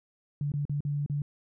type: tone with dropouts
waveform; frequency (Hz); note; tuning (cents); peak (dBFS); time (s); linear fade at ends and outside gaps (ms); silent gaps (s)
sine; 144.7; D3; -25; -27; 0.41-1.22; 2; 0.519-0.538 / 0.653-0.695 / 0.806-0.85 / 1.062-1.098
effects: none